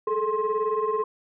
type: tone cluster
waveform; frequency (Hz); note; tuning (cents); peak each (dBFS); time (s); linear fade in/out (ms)
sine; 423.7 / 441.9 / 1056; G#4 / A4 / C6; +35 / +7 / +16; -26; 0.07-1.04; 5
effects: tanh soft clip ceiling -16 dBFS